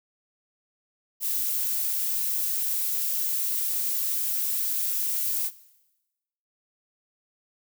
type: noise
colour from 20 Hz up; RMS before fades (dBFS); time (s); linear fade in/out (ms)
violet; -27; 1.2-5.51; 50
effects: noise-tail reverb RT60 1.0 s tail -18 dB re dry